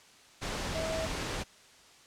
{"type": "tone in noise", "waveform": "sine", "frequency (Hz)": 644, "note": "E5", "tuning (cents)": -41, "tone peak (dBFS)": -33, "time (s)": [0.74, 1.07], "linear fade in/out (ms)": 20, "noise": "pink", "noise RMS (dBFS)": -35, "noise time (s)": [0.41, 1.44], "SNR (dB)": -1, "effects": ["white hiss -57 dBFS RMS until 2.06 s", "low-pass 7000 Hz 12 dB/octave"]}